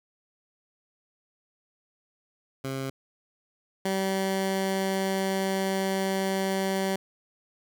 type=tone pair in turn; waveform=15% pulse; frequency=134.3 / 192.27 Hz; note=C3 / G3; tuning=+46 / -33 cents; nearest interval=tritone; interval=621 cents; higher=second; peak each=-24 / -19 dBFS; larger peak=second; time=2.64-2.9 / 3.85-6.96 s; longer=second; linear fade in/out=5 ms; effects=none